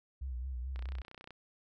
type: tone with vibrato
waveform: sine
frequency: 63.5 Hz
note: B1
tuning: 49 cents sharp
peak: -36 dBFS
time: 0.21-1.02 s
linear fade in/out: 10 ms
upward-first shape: sine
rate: 4.6 Hz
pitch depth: 91 cents each way
type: click train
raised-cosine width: 0.3 ms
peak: -33 dBFS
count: 18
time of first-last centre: 0.76-1.307 s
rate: 31.1 Hz
effects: none